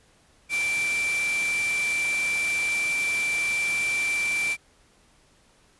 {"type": "tone in noise", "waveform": "sine", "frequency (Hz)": 2344, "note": "D7", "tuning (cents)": -4, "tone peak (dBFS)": -23, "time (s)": [0.49, 4.57], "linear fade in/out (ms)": 50, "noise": "white", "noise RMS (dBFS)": -33, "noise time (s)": [0.49, 4.57], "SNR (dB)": 7, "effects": ["pink hiss -60 dBFS RMS until 5.79 s", "resampled to 24000 Hz"]}